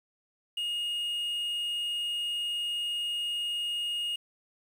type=tone with quantisation; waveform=triangle; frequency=2861 Hz; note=F7; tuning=41 cents sharp; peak=-28 dBFS; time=0.57-4.16 s; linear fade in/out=5 ms; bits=9; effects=none